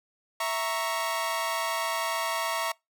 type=chord; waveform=sawtooth; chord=A# diminished; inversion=second; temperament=equal; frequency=659.3 / 932.3 / 1108.7 Hz; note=E5 / A#5 / C#6; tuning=0 / 0 / 0 cents; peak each=-28 dBFS; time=0.4-2.72 s; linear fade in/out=5 ms; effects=noise-tail reverb RT60 0.2 s tail -25 dB re dry